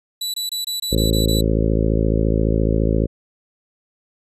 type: tone bursts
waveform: sawtooth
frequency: 3951 Hz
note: B7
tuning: in tune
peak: -19 dBFS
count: 8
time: 0.21-1.411 s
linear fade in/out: 5 ms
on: 130 ms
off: 23 ms
type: harmonic tone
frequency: 54.5 Hz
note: A1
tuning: 16 cents flat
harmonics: 1 / 2 / 3 / 4 / 5 / 6 / 7 / 8 / 9 / 10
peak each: -19 / -22 / -24 / -25 / -26 / -27 / -27 / -28 / -29 / -29 dBFS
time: 0.91-3.07 s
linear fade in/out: 20 ms
effects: resampled to 32000 Hz